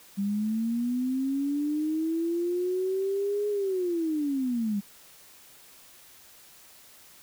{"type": "linear two-way sweep", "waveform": "sine", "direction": "up then down", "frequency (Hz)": [196, 417.3, 196], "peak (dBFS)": -25, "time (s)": [0.17, 4.81], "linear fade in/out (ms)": 20, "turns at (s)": 3.49, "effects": ["white hiss -53 dBFS RMS until 7.22 s"]}